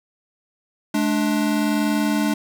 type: tone pair together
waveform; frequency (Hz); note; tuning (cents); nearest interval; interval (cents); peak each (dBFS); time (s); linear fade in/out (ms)
square; 212.7 / 293.7; G#3 / D4; +42 / 0; tritone; 558; -22; 0.94-2.34; 5
effects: 7-bit